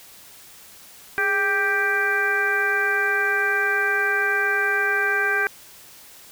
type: harmonic tone with a mistuned harmonic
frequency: 393.2 Hz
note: G4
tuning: 5 cents sharp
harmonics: 1 / 2 / 3 / 4 / 5 / 6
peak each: -28 / -31 / -31 / -20 / -30 / -30 dBFS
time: 1.18-5.47 s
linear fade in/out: 0 ms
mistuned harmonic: 1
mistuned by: +86 cents
effects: white hiss -46 dBFS RMS until 6.31 s